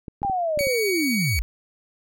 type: clicks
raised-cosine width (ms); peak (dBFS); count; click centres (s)
3; -21; 7; 0.082 / 0.219 / 0.249 / 0.298 / 0.575 / 0.609 / 0.67
type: linear sweep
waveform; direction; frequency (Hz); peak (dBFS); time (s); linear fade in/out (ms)
sine; down; 817 to 44.12; -21; 0.23-1.42; 0
type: tone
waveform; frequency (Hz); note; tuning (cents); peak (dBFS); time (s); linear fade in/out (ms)
sawtooth; 2252; C#7; +27; -21; 0.59-1.39; 0
effects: none